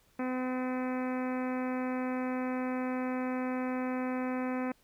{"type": "harmonic tone", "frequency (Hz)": 254.8, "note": "C4", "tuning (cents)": -46, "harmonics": [1, 2, 3, 4, 5, 6, 7, 8, 9, 10], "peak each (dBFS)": [-32, -38, -42, -44, -46, -48, -49, -50, -51, -52], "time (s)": [0.19, 4.72], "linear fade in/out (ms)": 5, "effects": ["pink hiss -67 dBFS RMS until 4.83 s"]}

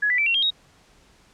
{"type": "tone with pitch steps", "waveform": "sine", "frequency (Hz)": [1683, 1978.4, 2326, 2734, 3214, 3778], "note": ["G#6", "B6", "D7", "F7", "G7", "A#7"], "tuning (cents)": [23, 3, -17, -37, 43, 22], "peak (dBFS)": -18, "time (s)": [0.02, 0.506], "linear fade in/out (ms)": 10, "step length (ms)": 81, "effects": ["pink hiss -56 dBFS RMS until 1.33 s", "low-pass 8000 Hz 12 dB/octave"]}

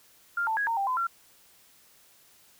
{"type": "tone with pitch steps", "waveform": "sine", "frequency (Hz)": [1398, 886, 1657, 917, 790, 1017, 1368], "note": ["F6", "A5", "G#6", "A#5", "G5", "C6", "F6"], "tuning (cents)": [1, 12, -4, -29, 13, -50, -36], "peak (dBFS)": -25, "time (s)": [0.37, 1.07], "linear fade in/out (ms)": 5, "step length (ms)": 100, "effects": ["white hiss -59 dBFS RMS until 2.59 s"]}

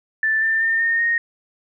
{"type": "tone with pitch steps", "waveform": "sine", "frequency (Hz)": [1763, 1786.6, 1810.5, 1834.7, 1859.2], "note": ["A6", "A6", "A6", "A#6", "A#6"], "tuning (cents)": [3, 26, 49, -28, -5], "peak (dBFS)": -16, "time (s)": [0.23, 1.18], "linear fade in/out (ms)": 2, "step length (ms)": 190, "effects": []}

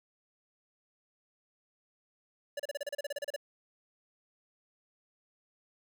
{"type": "tone bursts", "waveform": "square", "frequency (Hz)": 575, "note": "D5", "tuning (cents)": -37, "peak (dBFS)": -34, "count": 14, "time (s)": [2.57, 3.363], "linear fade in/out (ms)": 5, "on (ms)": 26, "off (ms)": 33, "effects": []}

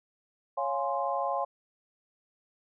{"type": "chord", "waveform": "sine", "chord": "Db major seventh", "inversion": "none", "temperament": "equal", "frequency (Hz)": [554.4, 698.5, 830.6, 1046.5], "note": ["Db5", "F5", "Ab5", "C6"], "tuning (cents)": [0, 0, 0, 0], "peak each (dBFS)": -33, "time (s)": [0.57, 1.45], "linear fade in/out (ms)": 10, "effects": []}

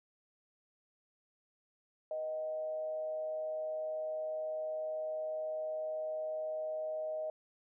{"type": "tone with frequency modulation", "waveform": "sine", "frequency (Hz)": 625, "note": "D#5", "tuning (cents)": 8, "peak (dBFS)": -35, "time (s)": [2.11, 7.3], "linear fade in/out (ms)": 2, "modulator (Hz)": 142, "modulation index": 0.29, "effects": []}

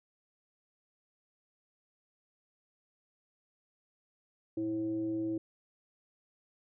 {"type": "tone with frequency modulation", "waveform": "sine", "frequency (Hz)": 326.6, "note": "E4", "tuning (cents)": -16, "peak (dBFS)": -31, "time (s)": [4.57, 5.38], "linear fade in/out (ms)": 5, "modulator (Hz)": 212, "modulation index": 0.36, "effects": []}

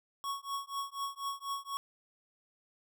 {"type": "tone with tremolo", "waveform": "square", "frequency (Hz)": 1108.7, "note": "C#6", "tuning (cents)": 0, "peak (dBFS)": -33, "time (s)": [0.24, 1.77], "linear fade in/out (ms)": 0, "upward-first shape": "triangle", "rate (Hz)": 4.1, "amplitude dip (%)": 100, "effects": []}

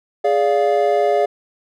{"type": "chord", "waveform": "triangle", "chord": "D diminished", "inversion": "second", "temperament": "equal with one note detuned", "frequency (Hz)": [415.3, 579.6, 698.5], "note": ["Ab4", "D5", "F5"], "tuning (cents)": [0, -23, 0], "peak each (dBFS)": -16, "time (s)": [0.24, 1.26], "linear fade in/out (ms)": 10, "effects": []}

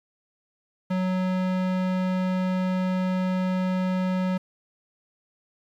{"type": "tone with low-pass filter", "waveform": "square", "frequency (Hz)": 185, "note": "F#3", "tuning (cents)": 0, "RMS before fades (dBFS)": -25, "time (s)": [0.9, 4.38], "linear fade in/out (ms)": 10, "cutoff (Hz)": 3200, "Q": 0.51, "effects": ["9-bit"]}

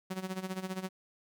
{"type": "tone with tremolo", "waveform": "sawtooth", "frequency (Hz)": 187.4, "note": "F#3", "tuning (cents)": 22, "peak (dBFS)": -29, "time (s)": [0.1, 0.89], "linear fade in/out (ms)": 10, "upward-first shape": "sine", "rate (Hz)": 15, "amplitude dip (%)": 80, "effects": []}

